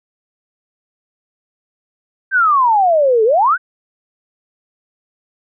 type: exponential two-way sweep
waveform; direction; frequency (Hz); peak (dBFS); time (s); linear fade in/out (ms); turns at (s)
sine; down then up; 1599 to 423.2 to 1599; -9; 2.31-3.58; 50; 3.24
effects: none